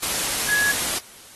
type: tone in noise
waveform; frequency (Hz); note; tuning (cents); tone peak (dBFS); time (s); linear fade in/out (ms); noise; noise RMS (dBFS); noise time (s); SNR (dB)
sine; 1680; G#6; +19; -19; 0.48-0.72; 10; white; -24; 0.02-0.99; +2
effects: white hiss -45 dBFS RMS until 1.35 s + AAC 32 kbps